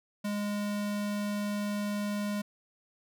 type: tone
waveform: square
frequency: 206 Hz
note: G#3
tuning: 14 cents flat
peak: -31 dBFS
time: 0.24-2.42 s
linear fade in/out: 10 ms
effects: none